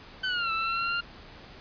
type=linear two-way sweep; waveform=25% pulse; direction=down then up; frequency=1536 to 1318.5 to 1402 Hz; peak=-23 dBFS; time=0.23-1.01 s; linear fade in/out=10 ms; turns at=0.52 s; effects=pink hiss -48 dBFS RMS until 1.6 s + resampled to 11025 Hz